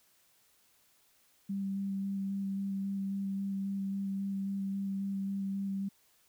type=tone with vibrato; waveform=sine; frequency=196 Hz; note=G3; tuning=in tune; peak=-32 dBFS; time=1.49-5.89 s; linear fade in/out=10 ms; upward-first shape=square; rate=3.7 Hz; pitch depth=9 cents each way; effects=white hiss -68 dBFS RMS until 6.28 s